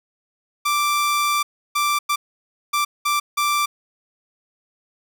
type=tone bursts at uneven times; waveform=sawtooth; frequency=1174.7 Hz; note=D6; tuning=in tune; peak=-14 dBFS; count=6; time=0.65-1.43 / 1.75-1.99 / 2.09-2.16 / 2.73-2.85 / 3.05-3.2 / 3.37-3.66 s; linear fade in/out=10 ms; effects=none